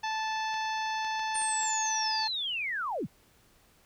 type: harmonic tone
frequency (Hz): 876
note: A5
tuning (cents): -8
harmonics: 1 / 2 / 3 / 4 / 5 / 6 / 7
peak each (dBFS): -31 / -37 / -41 / -43 / -45 / -47 / -48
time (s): 0.03-2.28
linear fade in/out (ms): 10
type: clicks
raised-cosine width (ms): 0.2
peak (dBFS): -27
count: 6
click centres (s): 0.542 / 1.047 / 1.195 / 1.355 / 1.418 / 1.632
type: linear sweep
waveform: sine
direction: down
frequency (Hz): 9040 to 80.8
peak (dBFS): -30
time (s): 1.34-3.07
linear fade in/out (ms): 20
effects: pink hiss -63 dBFS RMS until 3.85 s